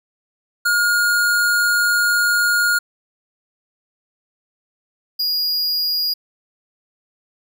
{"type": "tone pair in turn", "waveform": "square", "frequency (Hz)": [1427, 4867], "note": ["F6", "D#8"], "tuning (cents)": [37, -39], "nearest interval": "octave + major sixth", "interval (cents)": 2124, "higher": "second", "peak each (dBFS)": [-15, -18], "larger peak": "first", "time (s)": [[0.65, 2.79], [5.19, 6.14]], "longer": "first", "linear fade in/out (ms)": 10, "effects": []}